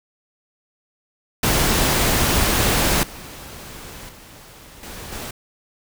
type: noise with level steps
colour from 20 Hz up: pink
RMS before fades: -18 / -37 / -43 / -35 / -31 dBFS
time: 1.43-5.31 s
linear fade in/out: 5 ms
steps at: 3.03 / 4.09 / 4.83 / 5.12 s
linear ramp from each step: 2 ms
effects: none